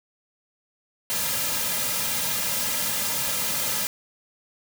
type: noise with comb filter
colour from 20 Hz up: white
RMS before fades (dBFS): -26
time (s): 1.1-3.87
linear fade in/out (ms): 0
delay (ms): 2.7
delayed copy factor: -0.85
effects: none

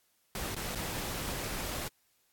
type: noise with dropouts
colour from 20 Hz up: pink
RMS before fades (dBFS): -37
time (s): 0.35-1.88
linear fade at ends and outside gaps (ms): 2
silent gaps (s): 0.548-0.564 / 0.75-0.755
effects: white hiss -72 dBFS RMS until 2.32 s + AAC 64 kbps

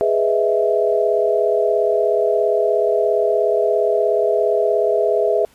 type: chord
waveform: sine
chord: E major seventh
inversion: first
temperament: equal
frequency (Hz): 415.3 / 493.9 / 622.3 / 659.3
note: G#4 / B4 / D#5 / E5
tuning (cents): 0 / 0 / 0 / 0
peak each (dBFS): -18 / -21 / -24 / -18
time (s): 0.01-5.45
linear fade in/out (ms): 0
effects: pink hiss -53 dBFS RMS until 5.54 s + resampled to 32000 Hz

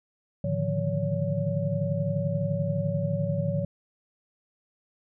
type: tone cluster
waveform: sine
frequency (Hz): 107.7 / 144.8 / 156.3 / 176.6 / 566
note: A2 / D3 / D#3 / F3 / C#5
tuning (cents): -37 / -24 / +8 / +20 / +36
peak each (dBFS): -31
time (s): 0.44-3.65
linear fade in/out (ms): 5
effects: none

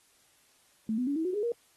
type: tone with pitch steps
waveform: sine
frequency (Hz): 220 / 249.8 / 283.7 / 322.1 / 365.7 / 415.3 / 471.6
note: A3 / B3 / C#4 / E4 / F#4 / G#4 / A#4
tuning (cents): 0 / +20 / +40 / -40 / -20 / 0 / +20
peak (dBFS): -27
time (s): 0.89-1.52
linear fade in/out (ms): 2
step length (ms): 90
effects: white hiss -65 dBFS RMS until 1.76 s + AAC 32 kbps

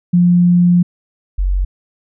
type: tone pair in turn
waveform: sine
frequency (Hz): 176 / 46.46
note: F3 / F#1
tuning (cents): +14 / +8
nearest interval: octave + major seventh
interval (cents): 2306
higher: first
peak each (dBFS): -7 / -12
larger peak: first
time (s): 0.13-0.83 / 1.38-1.65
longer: first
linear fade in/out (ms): 10
effects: none

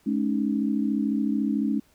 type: chord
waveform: sine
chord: Ab suspended fourth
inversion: none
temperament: equal with one note detuned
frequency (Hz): 213.1 / 277.2 / 311.1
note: Ab3 / Db4 / Eb4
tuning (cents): +45 / 0 / 0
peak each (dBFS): -25 / -26 / -30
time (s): 0.06-1.8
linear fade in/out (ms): 10
effects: pink hiss -62 dBFS RMS until 1.94 s

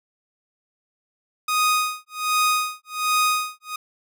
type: tone with tremolo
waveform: sawtooth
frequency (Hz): 1244.5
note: D#6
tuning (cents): 0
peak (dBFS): -13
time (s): 1.48-3.76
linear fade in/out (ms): 5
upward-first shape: sine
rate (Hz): 1.3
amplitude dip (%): 100
effects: none

